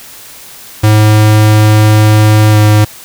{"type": "tone with pitch glide", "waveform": "square", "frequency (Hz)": [107.1, 105.93], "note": ["A2", "G#2"], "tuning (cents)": [-46, 35], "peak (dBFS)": -4, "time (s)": [0.83, 2.85], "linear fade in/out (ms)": 10, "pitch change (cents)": -19, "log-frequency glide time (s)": [2.51, 2.57], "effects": ["white hiss -32 dBFS RMS until 3.04 s"]}